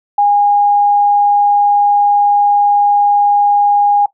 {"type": "tone", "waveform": "sine", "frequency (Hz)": 818, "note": "G#5", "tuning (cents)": -26, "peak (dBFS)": -7, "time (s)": [0.18, 4.06], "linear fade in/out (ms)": 5, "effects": ["noise-tail reverb RT60 0.1 s tail -17 dB re dry"]}